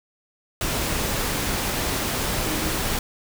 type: tone in noise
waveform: sine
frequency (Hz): 313.6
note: D#4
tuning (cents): +14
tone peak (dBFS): -31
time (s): 2.46-2.75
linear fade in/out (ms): 2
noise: pink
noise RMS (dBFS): -25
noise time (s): 0.61-2.99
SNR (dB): -9
effects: none